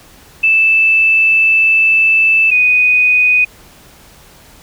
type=tone pair in turn; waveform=sine; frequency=2637 / 2489 Hz; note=E7 / D#7; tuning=0 / 0 cents; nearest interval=minor second; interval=100 cents; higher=first; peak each=-7 dBFS; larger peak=neither; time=0.43-2.51 / 2.51-3.45 s; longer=first; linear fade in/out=10 ms; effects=pink hiss -42 dBFS RMS until 4.62 s